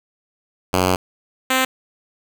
5% pulse tone pair in turn, 92 / 260.2 Hz, F#2 / C4, -9 / -9 cents, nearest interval octave + tritone, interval 1800 cents, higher second, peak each -4 dBFS, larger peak neither, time 0.73-0.96 / 1.5-1.65 s, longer first, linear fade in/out 5 ms, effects none

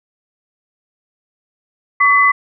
sine tone pair together, 1130 / 2013 Hz, C#6 / B6, +33 / +33 cents, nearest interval minor seventh, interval 1000 cents, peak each -11 dBFS, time 2-2.32 s, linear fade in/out 10 ms, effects none

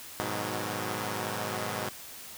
5% pulse chord, G# minor seventh, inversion none, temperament equal with one note detuned, 103.83 / 123.47 / 155.56 / 183.72 Hz, G#2 / B2 / D#3 / F#3, 0 / 0 / 0 / -12 cents, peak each -24 / -26 / -29 / -27 dBFS, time 0.2-1.89 s, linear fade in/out 0 ms, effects white hiss -45 dBFS RMS until 2.37 s

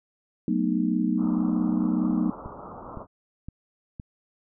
sine chord, B dominant seventh, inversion second, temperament just, 185.21 / 222.2 / 246.9 / 308.7 Hz, F#3 / A3 / B3 / D#4, +2 / +17 / 0 / -14 cents, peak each -27 dBFS, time 0.48-2.3 s, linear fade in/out 2 ms
white low-pass noise, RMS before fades -41 dBFS, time 1.17-3.07 s, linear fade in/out 50 ms, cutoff 1300 Hz, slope 96 dB/octave
click train, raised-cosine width 5 ms, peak -24 dBFS, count 4, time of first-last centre 2.46-3.998 s, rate 1.95 Hz
effects none

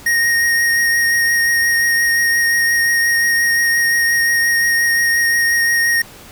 square tone with vibrato, 1864.7 Hz, A#6, in tune, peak -13 dBFS, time 0.06-6.02 s, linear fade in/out 5 ms, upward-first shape triangle, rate 5.7 Hz, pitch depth 15 cents each way, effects pink hiss -39 dBFS RMS until 6.31 s

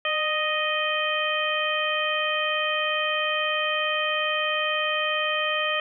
harmonic tone with a mistuned harmonic, 622.3 Hz, D#5, in tune, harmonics 1 / 2 / 3 / 4 / 5, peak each -29 / -29 / -29 / -29 / -29 dBFS, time 0.05-5.8 s, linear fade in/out 2 ms, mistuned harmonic 1, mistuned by -39 cents, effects none

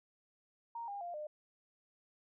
sine tone with pitch steps, 931 / 805.8 / 697.5 / 603.7 Hz, A#5 / G5 / F5 / D5, -2 / +48 / -2 / +48 cents, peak -40 dBFS, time 0.75-1.27 s, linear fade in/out 5 ms, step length 130 ms, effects none

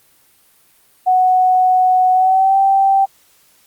sine tone with pitch glide, 740 to 779.9 Hz, F#5 to G5, 0 to -9 cents, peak -9 dBFS, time 1.06-3.06 s, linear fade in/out 20 ms, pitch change +91 cents, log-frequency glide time 2.13-2.57 s, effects white hiss -53 dBFS RMS until 3.66 s + Opus 32 kbps

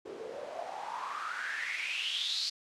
white noise with band-pass filter sweep, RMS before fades -37 dBFS, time 0.05-2.5 s, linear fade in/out 10 ms, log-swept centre 380 to 4600 Hz, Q 7.7, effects low-pass 8000 Hz 12 dB/octave

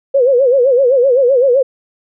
sine tone with vibrato, 516 Hz, C5, 24 cents flat, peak -7 dBFS, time 0.14-1.63 s, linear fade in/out 10 ms, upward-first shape sine, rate 7.8 Hz, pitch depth 140 cents each way, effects none

